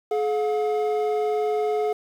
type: tone pair together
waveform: triangle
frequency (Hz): 425.7 / 715.9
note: G#4 / F5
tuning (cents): +43 / +43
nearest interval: major sixth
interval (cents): 900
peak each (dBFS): -20 / -25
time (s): 0.11-1.93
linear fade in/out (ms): 5
effects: 8-bit